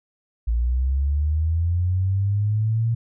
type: linear sweep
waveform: sine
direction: up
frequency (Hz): 55.9 to 116.54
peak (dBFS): -18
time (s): 0.47-2.95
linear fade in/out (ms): 10
effects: none